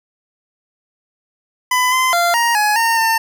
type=tone with pitch steps; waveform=25% pulse; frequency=1003 / 1030 / 692 / 938 / 841 / 916 / 902 Hz; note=B5 / C6 / F5 / A#5 / G#5 / A#5 / A5; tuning=+26 / -28 / -16 / +11 / +22 / -31 / +43 cents; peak=-9 dBFS; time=1.71-3.18 s; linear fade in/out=5 ms; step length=210 ms; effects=none